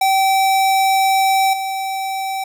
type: tone with level steps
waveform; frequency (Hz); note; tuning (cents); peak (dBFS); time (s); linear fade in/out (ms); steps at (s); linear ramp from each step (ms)
square; 772; G5; -27; -13 / -21; 0.01-2.44; 5; 1.53; 5
effects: none